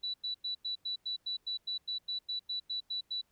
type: tone bursts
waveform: sine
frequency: 3951 Hz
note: B7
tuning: in tune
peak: -33 dBFS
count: 16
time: 0.03-3.215 s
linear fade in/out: 10 ms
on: 110 ms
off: 95 ms
effects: pink hiss -75 dBFS RMS until 3.31 s